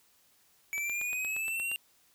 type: linear sweep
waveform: square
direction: up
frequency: 2290 to 2788 Hz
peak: -32 dBFS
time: 0.73-1.76 s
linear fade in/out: 0 ms
type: click train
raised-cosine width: 0.3 ms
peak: -28 dBFS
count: 9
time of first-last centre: 0.78-1.716 s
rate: 8.55 Hz
effects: white hiss -66 dBFS RMS until 2.14 s